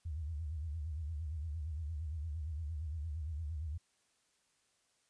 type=tone with vibrato; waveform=sine; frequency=77.78 Hz; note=D#2; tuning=in tune; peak=-37 dBFS; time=0.05-3.78 s; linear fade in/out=10 ms; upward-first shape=sine; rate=8.7 Hz; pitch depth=150 cents each way; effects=white hiss -75 dBFS RMS until 5.09 s + resampled to 22050 Hz